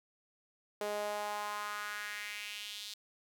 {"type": "tone with high-pass filter sweep", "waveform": "sawtooth", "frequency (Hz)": 207.7, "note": "G#3", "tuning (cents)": 0, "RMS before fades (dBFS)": -40, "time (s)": [0.81, 2.94], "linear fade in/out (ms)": 2, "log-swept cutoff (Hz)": [500, 4000], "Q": 2.9, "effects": []}